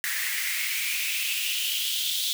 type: noise with high-pass filter sweep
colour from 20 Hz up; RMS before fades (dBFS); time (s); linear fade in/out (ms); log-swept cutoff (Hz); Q
white; -28; 0.04-2.33; 0; 1800 to 3600; 5.3
effects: none